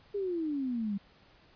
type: exponential sweep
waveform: sine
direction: down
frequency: 415.3 to 194 Hz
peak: -30 dBFS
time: 0.14-0.98 s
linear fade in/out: 10 ms
effects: pink hiss -61 dBFS RMS until 1.55 s + resampled to 11025 Hz